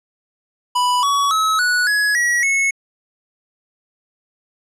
square tone with pitch steps, 987.8 / 1128.1 / 1288.4 / 1471.5 / 1680.6 / 1919.4 / 2192 Hz, B5 / C#6 / E6 / F#6 / G#6 / B6 / C#7, 0 / +30 / -40 / -10 / +20 / -50 / -20 cents, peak -15 dBFS, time 0.75-2.71 s, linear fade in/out 10 ms, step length 280 ms, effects low-pass 10000 Hz 12 dB/octave

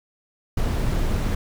brown noise, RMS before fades -22 dBFS, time 0.57-1.35 s, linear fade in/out 5 ms, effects none

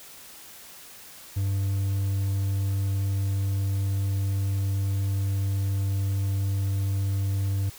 triangle tone, 98 Hz, G2, in tune, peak -21 dBFS, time 1.36-7.7 s, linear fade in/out 10 ms, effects white hiss -46 dBFS RMS until 7.78 s

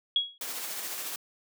sine tone with exponential decay, 3322 Hz, G#7, in tune, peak -19 dBFS, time 0.16-0.38 s, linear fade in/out 2 ms, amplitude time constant 46 ms
white noise with tremolo, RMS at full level -35 dBFS, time 0.41-1.16 s, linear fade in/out 2 ms, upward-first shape sine, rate 14 Hz, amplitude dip 30%
effects high-pass 300 Hz 12 dB/octave

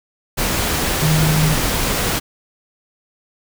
sine tone in noise, 155.56 Hz, D#3, in tune, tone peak -14 dBFS, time 1.01-1.55 s, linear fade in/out 20 ms, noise pink, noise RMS -19 dBFS, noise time 0.37-2.2 s, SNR +2 dB, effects none

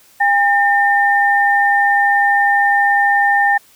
sine tone pair together, 806.9 / 1808 Hz, G5 / A6, +50 / +47 cents, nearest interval octave + major second, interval 1397 cents, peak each -13 dBFS, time 0.2-3.58 s, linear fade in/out 10 ms, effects white hiss -49 dBFS RMS until 3.75 s

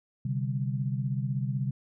sine chord, C suspended second, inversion none, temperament equal, 130.81 / 146.83 / 196 Hz, C3 / D3 / G3, 0 / 0 / 0 cents, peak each -29 / -33 / -35 dBFS, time 0.25-1.71 s, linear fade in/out 5 ms, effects none

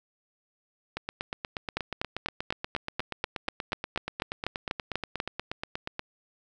two click trains, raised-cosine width 0.3 ms, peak -12 / -16 dBFS, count 15 / 43, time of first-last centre 1.77-5.201 / 0.97-5.994 s, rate 4.08 / 8.36 Hz, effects none

